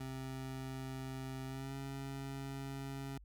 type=tone with pitch glide; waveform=25% pulse; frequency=132.1 to 136.52 Hz; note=C3 to C#3; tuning=+17 to -26 cents; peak=-38 dBFS; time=0-3.18 s; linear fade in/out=5 ms; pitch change=+57 cents; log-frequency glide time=1.47-1.75 s; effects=added 50 Hz sine -55 dBFS peak until 3.24 s